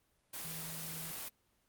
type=tone in noise; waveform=sine; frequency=162 Hz; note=E3; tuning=30 cents flat; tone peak=-48 dBFS; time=0.44-1.12 s; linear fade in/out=10 ms; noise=white; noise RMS=-43 dBFS; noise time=0.33-1.29 s; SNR=-8 dB; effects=pink hiss -75 dBFS RMS until 1.68 s + Opus 24 kbps